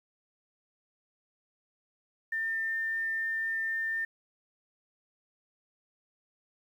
sine tone, 1801 Hz, A6, 40 cents sharp, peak -29 dBFS, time 2.32-4.05 s, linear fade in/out 5 ms, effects 10-bit

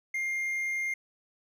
triangle tone, 2115 Hz, C7, 18 cents sharp, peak -27 dBFS, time 0.14-0.94 s, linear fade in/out 5 ms, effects none

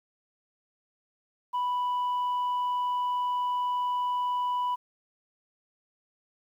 sine tone, 987.8 Hz, B5, in tune, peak -23 dBFS, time 1.53-4.76 s, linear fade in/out 20 ms, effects tanh soft clip ceiling -25 dBFS + 10-bit

